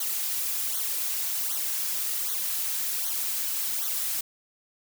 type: noise with flanger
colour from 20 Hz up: blue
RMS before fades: -29 dBFS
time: 0-4.21 s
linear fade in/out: 5 ms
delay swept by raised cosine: 0.39 to 5.89 ms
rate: 1.3 Hz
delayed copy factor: -0.9
effects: none